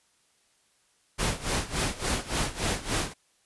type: noise with tremolo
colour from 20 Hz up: pink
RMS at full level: -26 dBFS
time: 1.18-3.14 s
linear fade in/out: 20 ms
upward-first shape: sine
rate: 3.5 Hz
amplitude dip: 85%
effects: white hiss -67 dBFS RMS until 3.45 s + resampled to 24000 Hz